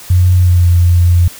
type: tone with pitch glide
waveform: sine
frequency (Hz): 90.3 to 87.27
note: F#2 to F2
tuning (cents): -42 to -1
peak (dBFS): -5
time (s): 0.1-1.28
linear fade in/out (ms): 5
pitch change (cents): -59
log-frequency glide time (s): 0.36-0.68
effects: white hiss -33 dBFS RMS until 1.39 s